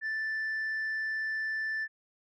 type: tone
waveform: sine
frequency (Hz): 1762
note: A6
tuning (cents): +2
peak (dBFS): -28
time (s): 0.01-1.88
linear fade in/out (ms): 50
effects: tanh soft clip ceiling -29 dBFS